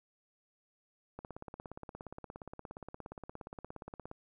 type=click train; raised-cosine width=1 ms; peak=-30 dBFS; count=51; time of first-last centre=1.19-4.114 s; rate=17.1 Hz; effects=12-bit